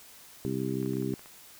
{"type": "harmonic tone", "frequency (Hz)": 65.41, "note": "C2", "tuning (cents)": 0, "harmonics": [2, 3, 4, 5, 6], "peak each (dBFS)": [-35, -35, -35, -35, -35], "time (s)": [0.45, 1.14], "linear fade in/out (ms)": 0}
{"type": "clicks", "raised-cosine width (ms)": 0.5, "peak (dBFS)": -35, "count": 8, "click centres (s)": [0.828, 0.86, 0.934, 0.969, 1.024, 1.135, 1.194, 1.259]}
{"effects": ["white hiss -52 dBFS RMS until 1.59 s"]}